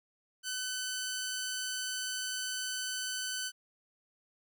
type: tone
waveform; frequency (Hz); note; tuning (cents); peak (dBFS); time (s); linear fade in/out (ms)
10% pulse; 1511; F#6; +36; -26; 0.43-3.52; 50
effects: none